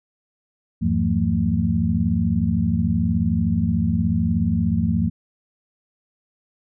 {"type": "tone cluster", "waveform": "sine", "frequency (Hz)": [80.8, 99.9, 172.1, 188.7, 225.5], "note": ["E2", "G2", "F3", "F#3", "A3"], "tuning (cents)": [-34, 33, -25, 34, 43], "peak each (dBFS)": [-25, -24, -22, -30, -22], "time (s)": [0.81, 5.1], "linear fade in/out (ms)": 20, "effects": []}